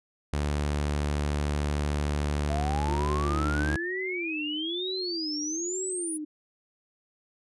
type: tone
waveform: sawtooth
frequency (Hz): 73.4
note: D2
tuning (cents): 0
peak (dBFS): -22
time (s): 0.33-3.76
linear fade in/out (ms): 0
type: exponential sweep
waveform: sine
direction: up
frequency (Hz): 659.3 to 9956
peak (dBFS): -31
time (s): 2.49-6.18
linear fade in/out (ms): 20
type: tone with vibrato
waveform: sine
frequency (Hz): 335.4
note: E4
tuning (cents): +30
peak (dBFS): -32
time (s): 2.88-6.25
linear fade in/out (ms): 10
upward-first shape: sine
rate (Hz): 1.1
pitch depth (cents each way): 200
effects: resampled to 24000 Hz